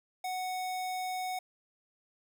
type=tone; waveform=square; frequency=740 Hz; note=F#5; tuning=in tune; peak=-34 dBFS; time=0.24-1.39 s; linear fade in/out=5 ms; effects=none